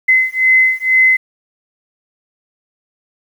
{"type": "beating tone pair", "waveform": "sine", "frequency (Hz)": [2045, 2047.1], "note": ["C7", "C7"], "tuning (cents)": [-40, -38], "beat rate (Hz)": 2.1, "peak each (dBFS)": -12, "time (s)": [0.08, 1.17], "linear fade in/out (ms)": 10, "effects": ["7-bit"]}